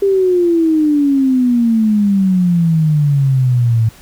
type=exponential sweep; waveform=sine; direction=down; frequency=400.3 to 110.4 Hz; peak=-9 dBFS; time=0.02-3.89 s; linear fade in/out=5 ms; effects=pink hiss -42 dBFS RMS until 4.01 s